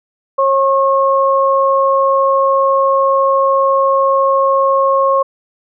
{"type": "tone pair together", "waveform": "sine", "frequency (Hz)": [543, 1085], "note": ["C#5", "C#6"], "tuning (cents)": [-36, -37], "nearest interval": "octave", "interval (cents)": 1199, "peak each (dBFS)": -12, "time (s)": [0.38, 5.23], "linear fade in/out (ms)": 10, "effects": []}